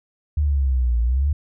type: exponential two-way sweep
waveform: sine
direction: down then up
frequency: 76 to 57.2 to 76 Hz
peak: -16 dBFS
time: 0.37-1.33 s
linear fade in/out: 5 ms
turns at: 1.01 s
effects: none